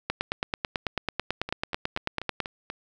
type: two click trains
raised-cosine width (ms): 0.3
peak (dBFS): -10 / -18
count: 22 / 6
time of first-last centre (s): 0.1-2.403 / 1.49-2.701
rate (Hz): 9.12 / 4.13
effects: none